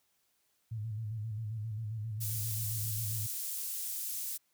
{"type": "tone with vibrato", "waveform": "sine", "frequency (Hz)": 109.2, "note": "A2", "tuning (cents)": -13, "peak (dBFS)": -35, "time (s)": [0.71, 3.27], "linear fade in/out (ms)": 10, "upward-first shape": "square", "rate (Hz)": 7.5, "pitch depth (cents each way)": 63}
{"type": "high-pass noise", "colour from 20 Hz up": "pink", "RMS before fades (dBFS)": -38, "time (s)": [2.2, 4.38], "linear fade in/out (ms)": 20, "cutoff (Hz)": 9500, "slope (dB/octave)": 12}
{"effects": ["white hiss -75 dBFS RMS until 4.53 s"]}